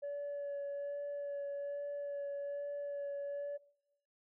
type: tone with vibrato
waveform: sine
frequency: 570 Hz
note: C#5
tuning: 48 cents sharp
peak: -36 dBFS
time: 0.02-3.58 s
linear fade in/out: 20 ms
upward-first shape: sine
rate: 1.2 Hz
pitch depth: 13 cents each way
effects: noise-tail reverb RT60 0.8 s tail -21 dB re dry + tanh soft clip ceiling -36 dBFS